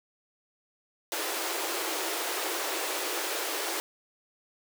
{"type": "high-pass noise", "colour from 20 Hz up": "pink", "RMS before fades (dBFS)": -32, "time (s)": [1.12, 3.8], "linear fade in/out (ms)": 0, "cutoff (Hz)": 310, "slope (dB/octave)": 96, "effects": []}